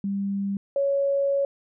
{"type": "tone pair in turn", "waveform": "sine", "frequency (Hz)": [198.3, 556.8], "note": ["G3", "C#5"], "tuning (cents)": [20, 8], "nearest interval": "octave + tritone", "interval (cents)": 1788, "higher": "second", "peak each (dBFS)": [-24, -20], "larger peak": "second", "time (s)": [[0.04, 0.57], [0.76, 1.45]], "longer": "second", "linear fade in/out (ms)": 2, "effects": []}